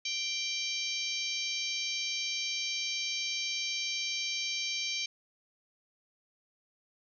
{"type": "harmonic tone with a mistuned harmonic", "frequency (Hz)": 784, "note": "G5", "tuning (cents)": 0, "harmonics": [3, 4, 5, 6, 7, 8], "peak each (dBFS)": [-37, -38, -39, -40, -40, -41], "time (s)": [0.05, 5.06], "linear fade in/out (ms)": 5, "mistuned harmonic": 6, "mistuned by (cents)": -31, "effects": []}